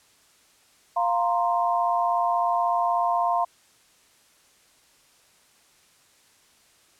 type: chord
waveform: sine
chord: F suspended fourth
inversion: none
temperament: just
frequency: 698.5 / 931.3 / 1047.7 Hz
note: F5 / Bb5 / C6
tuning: 0 / -2 / +2 cents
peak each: -23 / -26 / -26 dBFS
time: 0.96-3.45 s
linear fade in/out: 10 ms
effects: white hiss -59 dBFS RMS until 6.99 s + low-pass 10000 Hz 12 dB/octave